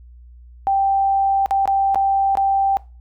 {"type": "tone with dropouts", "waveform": "sine", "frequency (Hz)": 784, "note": "G5", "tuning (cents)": 0, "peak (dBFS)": -14, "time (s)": [0.67, 2.77], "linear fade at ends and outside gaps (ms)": 0, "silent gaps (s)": [[1.46, 1.509], [1.656, 1.676], [1.946, 1.957], [2.353, 2.372]], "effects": ["noise-tail reverb RT60 0.3 s tail -20 dB re dry", "added 60 Hz sine -40 dBFS peak until 3 s"]}